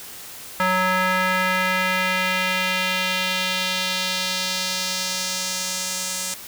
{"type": "tone with band-pass filter sweep", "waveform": "square", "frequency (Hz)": 185, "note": "F#3", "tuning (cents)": 0, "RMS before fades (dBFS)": -23, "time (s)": [0.6, 6.34], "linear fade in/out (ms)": 0, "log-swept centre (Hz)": [1400, 7700], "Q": 1.5, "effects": ["white hiss -38 dBFS RMS until 6.47 s"]}